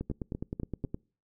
two click trains, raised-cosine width 3 ms, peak -21 / -21 dBFS, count 10 / 4, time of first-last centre 0.01-0.945 / 0.1-0.848 s, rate 9.63 / 4.01 Hz, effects noise-tail reverb RT60 0.4 s tail -26 dB re dry

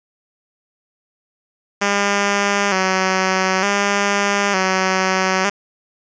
5% pulse tone with vibrato, 194.8 Hz, G3, 11 cents flat, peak -4 dBFS, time 1.81-5.5 s, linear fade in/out 10 ms, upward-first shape square, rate 0.55 Hz, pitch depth 59 cents each way, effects resampled to 16000 Hz + 7-bit

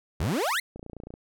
30% pulse exponential sweep, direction up, 63.6 to 2171 Hz, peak -22 dBFS, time 0.2-0.6 s, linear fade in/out 5 ms
click train, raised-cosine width 2 ms, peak -27 dBFS, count 12, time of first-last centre 0.76-1.139 s, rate 29 Hz
effects none

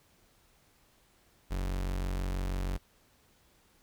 40% pulse tone, 46.25 Hz, F#1, in tune, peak -30 dBFS, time 1.5-2.78 s, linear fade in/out 20 ms, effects pink hiss -66 dBFS RMS until 3.82 s

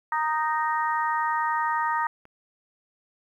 harmonic tone, 310.3 Hz, D#4, 5 cents flat, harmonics 3 / 4 / 5 / 6, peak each -25 / -28 / -36 / -31 dBFS, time 0.12-2.07 s, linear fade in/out 2 ms
click, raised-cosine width 0.5 ms, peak -35 dBFS, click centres 2.254 s
effects 10-bit

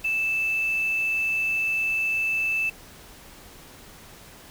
sine tone with quantisation, 2637 Hz, E7, in tune, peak -22 dBFS, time 0.04-2.7 s, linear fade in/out 10 ms, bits 7, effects pink hiss -47 dBFS RMS until 4.5 s

